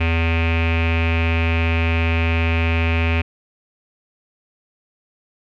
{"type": "tone with low-pass filter", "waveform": "square", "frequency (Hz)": 82.6, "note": "E2", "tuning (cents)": 4, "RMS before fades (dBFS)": -18, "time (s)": [0, 3.22], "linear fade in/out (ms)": 10, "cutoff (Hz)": 2500, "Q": 7.3, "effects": []}